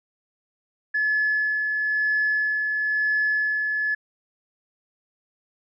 sine tone with tremolo, 1715 Hz, A6, 45 cents flat, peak -18 dBFS, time 0.94-3.95 s, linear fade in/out 10 ms, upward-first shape sine, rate 1 Hz, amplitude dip 35%, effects tanh soft clip ceiling -15 dBFS

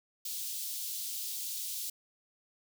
white high-pass noise, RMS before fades -38 dBFS, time 0.25-1.9 s, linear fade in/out 5 ms, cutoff 3400 Hz, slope 24 dB/octave, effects none

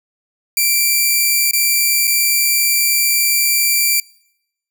5% pulse tone with dropouts, 2349 Hz, D7, in tune, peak -3 dBFS, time 0.57-4 s, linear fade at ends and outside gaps 2 ms, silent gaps 1.511-1.533 / 2.072-2.076 s, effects noise-tail reverb RT60 0.8 s tail -24 dB re dry

